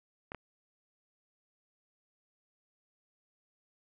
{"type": "clicks", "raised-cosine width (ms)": 0.5, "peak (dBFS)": -26, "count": 2, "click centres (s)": [0.319, 0.347], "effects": []}